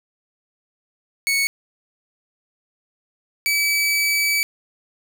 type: tone pair in turn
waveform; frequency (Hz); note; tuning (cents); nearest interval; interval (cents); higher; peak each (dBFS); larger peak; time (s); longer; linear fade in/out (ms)
sawtooth; 2217 / 2295; C#7 / D7; 0 / -40; minor second; 60; second; -14; neither; 1.27-1.47 / 3.46-4.43; second; 0
effects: none